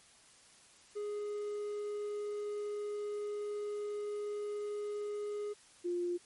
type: tone pair in turn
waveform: triangle / sine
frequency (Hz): 415.3 / 351.3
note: G#4 / F4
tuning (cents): 0 / +10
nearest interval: minor third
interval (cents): 290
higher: first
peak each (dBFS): -34 / -32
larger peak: second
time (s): 0.95-5.54 / 5.84-6.18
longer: first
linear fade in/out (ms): 20
effects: white hiss -61 dBFS RMS until 6.25 s + MP3 48 kbps